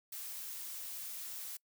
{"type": "noise", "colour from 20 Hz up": "blue", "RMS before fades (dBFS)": -44, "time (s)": [0.12, 1.57], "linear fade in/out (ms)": 5, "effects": ["noise-tail reverb RT60 0.1 s tail -24 dB re dry"]}